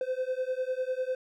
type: beating tone pair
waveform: triangle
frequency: 509 / 519 Hz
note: C5 / C5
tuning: -48 / -14 cents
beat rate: 10 Hz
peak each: -30 / -30 dBFS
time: 0.01-1.15 s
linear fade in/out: 2 ms
effects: none